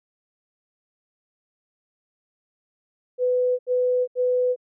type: tone bursts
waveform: sine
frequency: 499.4 Hz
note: B4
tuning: 19 cents sharp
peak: -18 dBFS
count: 3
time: 3.18-4.562 s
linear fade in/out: 50 ms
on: 410 ms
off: 76 ms
effects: none